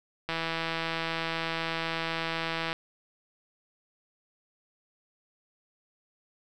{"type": "click train", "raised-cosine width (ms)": 0.3, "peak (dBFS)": -15, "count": 401, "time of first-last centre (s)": [0.29, 2.729], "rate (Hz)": 164, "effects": []}